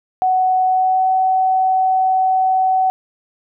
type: tone with pitch glide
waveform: sine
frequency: 745 to 753.7 Hz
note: F#5 to F#5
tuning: +12 to +32 cents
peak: -12 dBFS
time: 0.22-2.9 s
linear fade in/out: 0 ms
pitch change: +20 cents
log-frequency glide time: 0.64-1.09 s
effects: none